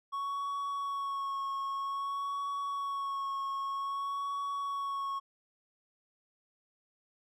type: tone with vibrato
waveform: triangle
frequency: 1108.7 Hz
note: C#6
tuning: in tune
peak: -31 dBFS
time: 0.12-5.2 s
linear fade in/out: 20 ms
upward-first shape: sine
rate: 0.52 Hz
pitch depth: 22 cents each way
effects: none